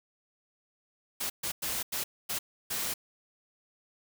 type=noise bursts at uneven times; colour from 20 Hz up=white; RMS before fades=-33 dBFS; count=6; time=1.2-1.3 / 1.43-1.52 / 1.62-1.83 / 1.92-2.04 / 2.29-2.39 / 2.7-2.94 s; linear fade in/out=10 ms; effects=none